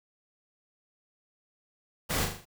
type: noise with echo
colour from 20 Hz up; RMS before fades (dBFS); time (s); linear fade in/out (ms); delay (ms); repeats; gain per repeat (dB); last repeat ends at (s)
pink; -30; 2.09-2.26; 20; 39; 5; -5; 2.455
effects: none